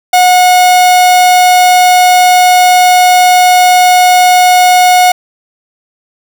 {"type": "tone", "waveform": "45% pulse", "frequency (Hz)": 727, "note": "F#5", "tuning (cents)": -31, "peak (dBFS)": -3, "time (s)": [0.13, 5.12], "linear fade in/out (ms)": 5, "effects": []}